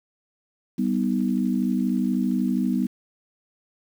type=chord; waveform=sine; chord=G augmented; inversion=none; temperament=equal with one note detuned; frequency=194.42 / 246.9 / 311.1 Hz; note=G3 / B3 / D#4; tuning=-14 / 0 / 0 cents; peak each=-24 / -23 / -29 dBFS; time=0.78-2.87 s; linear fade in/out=10 ms; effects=8-bit